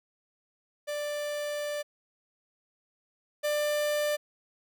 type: tone pair in turn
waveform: 45% pulse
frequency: 589 / 593.4 Hz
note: D5 / D5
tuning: +5 / +18 cents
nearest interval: unison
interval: 13 cents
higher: second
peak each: -31 / -26 dBFS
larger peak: second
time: 0.87-1.83 / 3.43-4.17 s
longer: first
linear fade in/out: 20 ms
effects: none